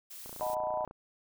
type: noise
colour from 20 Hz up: blue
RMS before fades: -46 dBFS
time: 0.1-0.55 s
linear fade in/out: 10 ms
type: click train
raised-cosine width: 1 ms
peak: -33 dBFS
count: 20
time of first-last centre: 0.26-0.911 s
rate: 29.2 Hz
type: chord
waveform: sine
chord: B dominant seventh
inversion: first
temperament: equal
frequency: 622.3 / 740 / 880 / 987.8 Hz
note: D#5 / F#5 / A5 / B5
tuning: 0 / 0 / 0 / 0 cents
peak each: -33 / -37 / -39 / -37 dBFS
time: 0.41-0.85 s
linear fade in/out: 0 ms
effects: none